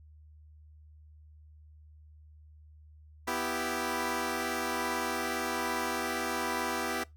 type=chord; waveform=10% pulse; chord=E minor; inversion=second; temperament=equal; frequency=246.9 / 329.6 / 392 Hz; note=B3 / E4 / G4; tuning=0 / 0 / 0 cents; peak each=-27 dBFS; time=3.27-7.04 s; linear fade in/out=10 ms; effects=noise-tail reverb RT60 0.2 s tail -22 dB re dry + added 76 Hz sine -52 dBFS peak until 7.16 s

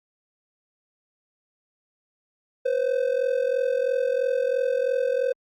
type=ring-modulated tone; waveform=triangle; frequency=513 Hz; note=C5; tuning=34 cents flat; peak=-16 dBFS; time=2.65-5.33 s; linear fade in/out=10 ms; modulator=21.5 Hz; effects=Opus 48 kbps

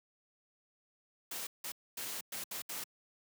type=noise bursts at uneven times; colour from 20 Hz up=white; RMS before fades=-41 dBFS; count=6; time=1.31-1.47 / 1.64-1.72 / 1.97-2.21 / 2.32-2.44 / 2.51-2.62 / 2.69-2.84 s; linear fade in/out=5 ms; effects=high-pass 150 Hz 12 dB/octave

